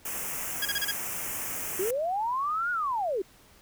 white band-stop noise, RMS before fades -34 dBFS, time 0.05-1.91 s, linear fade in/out 5 ms, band 2900 to 5700 Hz, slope 48 dB/octave
20% pulse tone bursts, 1642 Hz, G#6, 20 cents flat, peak -22 dBFS, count 5, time 0.62-0.914 s, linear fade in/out 5 ms, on 34 ms, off 31 ms
sine linear two-way sweep, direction up then down, 349.2 to 1466 to 349.2 Hz, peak -26 dBFS, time 1.79-3.22 s, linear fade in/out 5 ms, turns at 2.71 s
effects pink hiss -57 dBFS RMS until 3.61 s

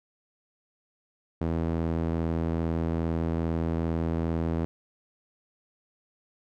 sawtooth tone with band-pass filter, 82.41 Hz, E2, in tune, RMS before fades -28 dBFS, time 1.41-4.65 s, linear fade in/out 0 ms, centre 280 Hz, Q 0.65, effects none

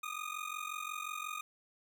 25% pulse ring-modulated tone, 1231 Hz, D#6, 19 cents flat, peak -32 dBFS, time 0.03-1.41 s, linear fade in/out 0 ms, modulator 22.8 Hz, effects none

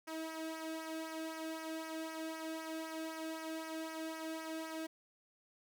sawtooth tone with flanger, 320.4 Hz, E4, 49 cents flat, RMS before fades -43 dBFS, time 0.07-4.87 s, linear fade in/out 10 ms, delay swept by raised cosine 0.25 to 1 ms, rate 3.9 Hz, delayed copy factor -0.65, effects none

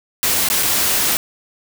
white noise with dropouts, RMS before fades -17 dBFS, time 0.23-1.17 s, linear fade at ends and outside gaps 0 ms, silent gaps 0.487-0.5 / 0.627-0.631 s, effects none

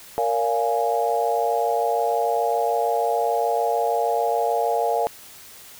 sine chord, Bb dominant seventh, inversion none, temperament equal with one note detuned, 466.2 / 572.9 / 698.5 / 830.6 Hz, Bb4 / D5 / F5 / Ab5, 0 / -43 / 0 / 0 cents, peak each -24 / -27 / -23 / -25 dBFS, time 0.18-5.07 s, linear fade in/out 0 ms, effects white hiss -44 dBFS RMS until 5.79 s

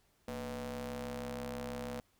sawtooth ring-modulated tone, 132.4 Hz, C3, 21 cents sharp, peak -32 dBFS, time 0.28-2 s, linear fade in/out 0 ms, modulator 364 Hz, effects pink hiss -72 dBFS RMS until 2.19 s

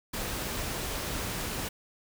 pink noise, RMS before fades -34 dBFS, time 0.13-1.69 s, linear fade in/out 10 ms, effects none

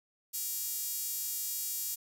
5% pulse tone with high-pass filter, 473.6 Hz, A#4, 27 cents sharp, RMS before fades -36 dBFS, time 0.33-1.96 s, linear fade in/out 20 ms, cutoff 9300 Hz, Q 4.4, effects none

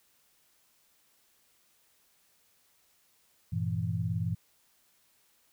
sine chord, E diminished, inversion first, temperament equal, 98 / 116.54 / 164.81 Hz, G2 / Bb2 / E3, 0 / 0 / 0 cents, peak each -33 dBFS, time 3.52-4.35 s, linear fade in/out 10 ms, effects white hiss -68 dBFS RMS until 5.52 s

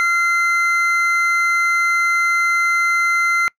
triangle tone pair together, 1378 / 2068 Hz, F6 / C7, -24 / -21 cents, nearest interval perfect fifth, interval 703 cents, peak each -15 dBFS, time 0-3.48 s, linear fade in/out 0 ms, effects noise-tail reverb RT60 0.1 s tail -25 dB re dry

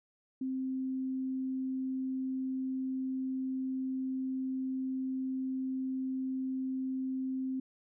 sine tone, 261.8 Hz, C4, 1 cent sharp, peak -32 dBFS, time 0.41-7.6 s, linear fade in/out 5 ms, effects none

